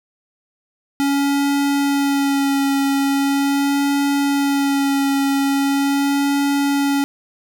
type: tone with vibrato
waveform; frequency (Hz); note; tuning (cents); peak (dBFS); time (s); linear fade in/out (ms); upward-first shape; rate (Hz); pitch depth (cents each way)
square; 279; C#4; +11; -16; 1-7.04; 0; sine; 0.41; 17
effects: none